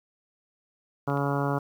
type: harmonic tone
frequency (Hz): 141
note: C#3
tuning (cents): +30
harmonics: 1 / 2 / 3 / 4 / 5 / 6 / 7 / 8 / 9 / 10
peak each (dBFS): -28 / -31 / -33 / -34 / -35 / -36 / -36 / -37 / -38 / -38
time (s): 1.07-1.59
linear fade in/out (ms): 10
type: clicks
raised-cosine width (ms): 0.3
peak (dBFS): -31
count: 2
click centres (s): 1.1 / 1.173
effects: 9-bit